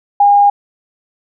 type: tone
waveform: sine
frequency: 812 Hz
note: G#5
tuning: 39 cents flat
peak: -5 dBFS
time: 0.2-0.5 s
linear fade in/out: 5 ms
effects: none